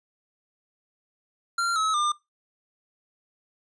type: tone with pitch steps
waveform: square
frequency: 1380 / 1287.6 / 1201.4 Hz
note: F6 / E6 / D6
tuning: -21 / -41 / +39 cents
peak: -23 dBFS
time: 1.58-2.12 s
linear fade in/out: 5 ms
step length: 180 ms
effects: noise-tail reverb RT60 0.2 s tail -20 dB re dry + resampled to 22050 Hz